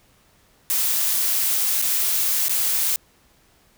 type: noise with dropouts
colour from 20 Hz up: blue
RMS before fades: -21 dBFS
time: 0.7-2.96 s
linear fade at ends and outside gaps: 0 ms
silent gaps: 1.816-1.823 / 2.483-2.495 s
effects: pink hiss -58 dBFS RMS until 3.77 s